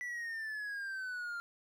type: exponential sweep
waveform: triangle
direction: down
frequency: 1975.5 to 1388 Hz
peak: -36 dBFS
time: 0.01-1.4 s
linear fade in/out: 0 ms
effects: none